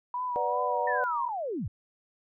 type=tone with vibrato; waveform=sine; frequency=973 Hz; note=B5; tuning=26 cents flat; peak=-29 dBFS; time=0.14-1.29 s; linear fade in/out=2 ms; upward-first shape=sine; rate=2.6 Hz; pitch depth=55 cents each way
type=chord; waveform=sine; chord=B minor; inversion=none; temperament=equal; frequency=493.9 / 587.3 / 740 Hz; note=B4 / D5 / F#5; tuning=0 / 0 / 0 cents; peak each=-32 dBFS; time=0.36-1.04 s; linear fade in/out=0 ms
type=linear sweep; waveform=sine; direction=down; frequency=1836 to 66.8 Hz; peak=-30 dBFS; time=0.87-1.68 s; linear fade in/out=5 ms
effects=none